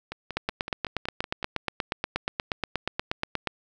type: two click trains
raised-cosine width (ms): 0.3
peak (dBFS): -18 / -10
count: 8 / 27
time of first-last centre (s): 0.12-1.428 / 0.37-3.473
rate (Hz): 5.35 / 8.38
effects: none